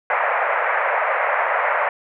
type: band-pass noise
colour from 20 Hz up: pink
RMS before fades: -20 dBFS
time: 0.1-1.89 s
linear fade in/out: 2 ms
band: 540 to 2200 Hz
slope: 48 dB/octave
effects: none